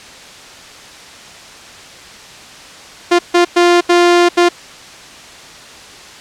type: tone bursts at uneven times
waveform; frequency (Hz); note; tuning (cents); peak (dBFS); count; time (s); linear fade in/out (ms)
sawtooth; 349.4; F4; +1; -3; 5; 3.11-3.19 / 3.34-3.45 / 3.56-3.81 / 3.89-4.29 / 4.37-4.49; 10
effects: white hiss -35 dBFS RMS until 6.2 s + low-pass 6000 Hz 12 dB/octave